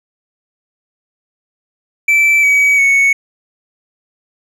triangle tone with pitch steps, 2325 / 2271 / 2217 Hz, D7 / C#7 / C#7, -18 / +41 / 0 cents, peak -6 dBFS, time 2.08-3.13 s, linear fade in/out 5 ms, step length 350 ms, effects none

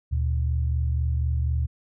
sine tone pair together, 75 / 119.06 Hz, D2 / A#2, +37 / +37 cents, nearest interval minor sixth, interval 800 cents, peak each -22 / -28 dBFS, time 0.11-1.67 s, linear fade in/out 20 ms, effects none

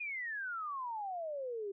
sine exponential sweep, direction down, 2491 to 386.4 Hz, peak -37 dBFS, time 0-1.72 s, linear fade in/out 10 ms, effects none

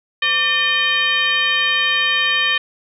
sine tone with frequency modulation, 2448 Hz, D#7, 29 cents flat, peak -14 dBFS, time 0.22-2.58 s, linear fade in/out 5 ms, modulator 645 Hz, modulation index 1.6, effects none

